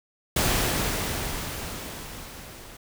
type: noise with level ramp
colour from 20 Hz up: pink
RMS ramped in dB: -22 to -45 dBFS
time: 0.36-2.77 s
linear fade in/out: 5 ms
effects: none